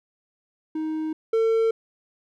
triangle tone pair in turn, 313.6 / 449.9 Hz, D#4 / A4, +14 / +39 cents, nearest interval tritone, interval 625 cents, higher second, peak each -23 / -16 dBFS, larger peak second, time 0.75-1.13 / 1.33-1.71 s, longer neither, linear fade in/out 5 ms, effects none

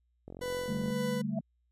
click train, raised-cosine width 2 ms, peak -31 dBFS, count 29, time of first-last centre 0.28-0.904 s, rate 44.9 Hz
40% pulse tone with tremolo, 497 Hz, B4, 11 cents sharp, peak -32 dBFS, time 0.41-1.22 s, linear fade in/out 10 ms, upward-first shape sine, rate 1.9 Hz, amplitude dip 50%
sine chord, D suspended fourth, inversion none, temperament just, 146.83 / 195.78 / 220.2 Hz, D3 / G3 / A3, 0 / -2 / +2 cents, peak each -38 / -35 / -34 dBFS, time 0.68-1.41 s, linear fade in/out 10 ms
sine tone with exponential growth, 659.3 Hz, E5, in tune, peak -31 dBFS, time 1.29-1.39 s, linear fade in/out 5 ms, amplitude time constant 21 ms
effects added 60 Hz sine -70 dBFS peak until 1.71 s + resampled to 32000 Hz

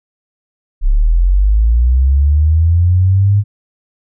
sine linear sweep, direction up, 32.52 to 103.83 Hz, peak -7 dBFS, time 0.81-3.44 s, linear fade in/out 50 ms, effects none

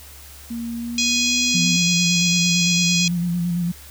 sine tone with pitch glide, 233.1 to 247 Hz, A#3 to B3, 0 to 0 cents, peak -25 dBFS, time 0.5-1.77 s, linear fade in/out 10 ms, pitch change +100 cents, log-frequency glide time 0.74-1.39 s
harmonic tone, 830.6 Hz, G#5, in tune, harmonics 3 / 4 / 5 / 6 / 7 / 8 / 9, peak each -23 / -24 / -25 / -26 / -26 / -27 / -28 dBFS, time 0.98-3.08 s, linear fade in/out 2 ms
sine tone with vibrato, 173.6 Hz, F3, 10 cents flat, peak -19 dBFS, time 1.54-3.72 s, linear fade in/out 10 ms, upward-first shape square, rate 8.9 Hz, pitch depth 31 cents each way
effects added 71 Hz sine -43 dBFS peak until 3.9 s + white hiss -43 dBFS RMS until 3.9 s

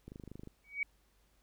click train, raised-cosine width 3 ms, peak -34 dBFS, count 11, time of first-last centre 0.08-0.474 s, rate 25.4 Hz
sine tone with exponential growth, 2260 Hz, C#7, 33 cents sharp, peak -28 dBFS, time 0.64-0.83 s, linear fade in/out 2 ms, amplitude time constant 41 ms
effects added 50 Hz sine -70 dBFS peak until 1.42 s + pink hiss -73 dBFS RMS until 1.42 s

